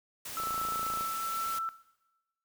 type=noise; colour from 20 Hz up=white; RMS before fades=-41 dBFS; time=0.25-1.59 s; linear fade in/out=5 ms
type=tone with pitch glide; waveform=sine; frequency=1318.5 to 1330.7 Hz; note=E6 to E6; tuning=0 to +16 cents; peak=-32 dBFS; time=0.37-1.69 s; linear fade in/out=0 ms; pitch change=+16 cents; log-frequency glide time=0.94-1.34 s
type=click train; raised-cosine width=1 ms; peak=-29 dBFS; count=18; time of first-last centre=0.4-1.009 s; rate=27.9 Hz
effects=noise-tail reverb RT60 1.0 s tail -17 dB re dry